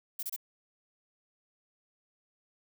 violet noise bursts, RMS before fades -36 dBFS, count 3, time 0.19-0.363 s, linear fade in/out 5 ms, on 39 ms, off 28 ms, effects none

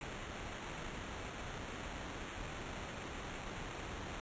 pink noise with sample-and-hold, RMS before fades -45 dBFS, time 0.01-4.2 s, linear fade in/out 2 ms, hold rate 4900 Hz, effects resampled to 16000 Hz

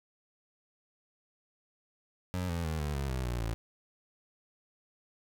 25% pulse tone with pitch steps, 90.9 / 84.81 / 79.13 / 73.83 / 68.89 / 64.28 / 59.97 / 55.96 Hz, F#2 / E2 / D#2 / D2 / C#2 / C2 / A#1 / A1, -30 / +50 / +30 / +10 / -10 / -30 / +50 / +30 cents, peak -28 dBFS, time 2.34-3.54 s, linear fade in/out 0 ms, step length 150 ms, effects none

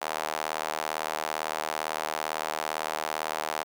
sawtooth tone with high-pass filter, 77.78 Hz, D#2, in tune, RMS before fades -32 dBFS, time 0.01-3.64 s, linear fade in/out 20 ms, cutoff 760 Hz, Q 1.6, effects none

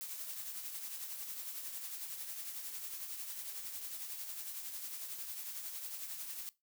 blue noise with tremolo, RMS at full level -42 dBFS, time 0.01-6.49 s, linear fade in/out 0 ms, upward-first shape triangle, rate 11 Hz, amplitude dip 50%, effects noise-tail reverb RT60 0.2 s tail -19 dB re dry

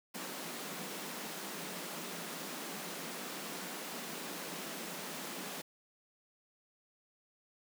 pink high-pass noise, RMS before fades -43 dBFS, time 0.14-5.62 s, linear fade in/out 10 ms, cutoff 160 Hz, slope 96 dB/octave, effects none

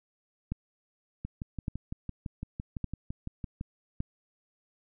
two click trains, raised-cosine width 5 ms, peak -19 / -23 dBFS, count 4 / 15, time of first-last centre 0.52-4.004 / 1.25-3.611 s, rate 0.861 / 5.93 Hz, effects none

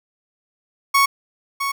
30% pulse tone with echo, 1108.7 Hz, C#6, in tune, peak -10 dBFS, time 0.94-1.06 s, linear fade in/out 10 ms, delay 660 ms, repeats 1, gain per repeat -8 dB, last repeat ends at 1.72 s, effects none

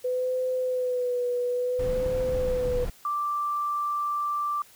sine tone with vibrato, 500 Hz, B4, 21 cents sharp, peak -24 dBFS, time 0.04-2.85 s, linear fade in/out 10 ms, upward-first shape sine, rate 0.58 Hz, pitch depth 36 cents each way
brown noise, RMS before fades -32 dBFS, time 1.79-2.9 s, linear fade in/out 5 ms
sine tone, 1174.7 Hz, D6, in tune, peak -25 dBFS, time 3.05-4.62 s, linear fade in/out 2 ms
effects white hiss -54 dBFS RMS until 4.75 s

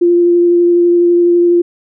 sine tone with vibrato, 347.5 Hz, F4, 9 cents flat, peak -6 dBFS, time 0.01-1.62 s, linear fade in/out 10 ms, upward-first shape triangle, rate 12 Hz, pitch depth 13 cents each way, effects none

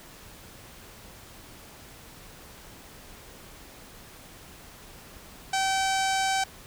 sawtooth tone with low-pass filter, 770 Hz, G5, 31 cents flat, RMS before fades -26 dBFS, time 5.53-6.44 s, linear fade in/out 5 ms, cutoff 7400 Hz, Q 1.8, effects pink hiss -48 dBFS RMS until 6.66 s

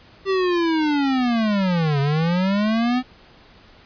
square linear two-way sweep, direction down then up, 392 to 137.1 to 256.9 Hz, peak -18 dBFS, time 0.25-3.03 s, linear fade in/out 50 ms, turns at 2 s, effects pink hiss -49 dBFS RMS until 3.85 s + resampled to 11025 Hz

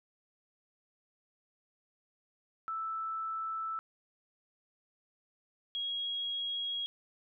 sine tone pair in turn, 1318.5 / 3298 Hz, E6 / G#7, 0 / -13 cents, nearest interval octave + major third, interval 1587 cents, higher second, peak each -34 / -33 dBFS, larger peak second, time 2.68-3.79 / 5.75-6.86 s, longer neither, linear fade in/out 0 ms, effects none

